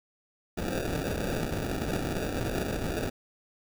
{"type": "noise with sample-and-hold", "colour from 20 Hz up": "blue", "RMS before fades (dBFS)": -31, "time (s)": [0.57, 3.1], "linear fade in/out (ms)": 10, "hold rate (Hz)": 1050, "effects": []}